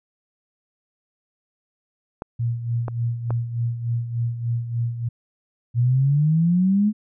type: clicks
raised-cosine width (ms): 1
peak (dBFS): -15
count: 3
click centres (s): 2.221 / 2.882 / 3.306
type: tone with tremolo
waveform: sine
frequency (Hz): 117.8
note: A#2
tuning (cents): +19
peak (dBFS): -19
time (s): 2.39-5.09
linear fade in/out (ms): 10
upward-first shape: sine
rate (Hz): 3.4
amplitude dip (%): 65
type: exponential sweep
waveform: sine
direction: up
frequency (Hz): 116.54 to 216.2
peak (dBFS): -15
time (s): 5.74-6.93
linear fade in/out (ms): 50
effects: none